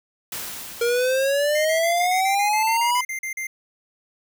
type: noise with exponential decay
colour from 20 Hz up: white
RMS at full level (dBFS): -30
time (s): 0.32-2.62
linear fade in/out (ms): 2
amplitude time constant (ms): 500
type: exponential sweep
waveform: square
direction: up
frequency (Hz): 466.2 to 1000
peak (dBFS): -19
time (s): 0.81-3.01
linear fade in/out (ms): 5
type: tone bursts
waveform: square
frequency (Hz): 2093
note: C7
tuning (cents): 0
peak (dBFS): -27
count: 14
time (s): 1.55-3.47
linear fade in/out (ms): 5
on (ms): 100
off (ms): 40
effects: none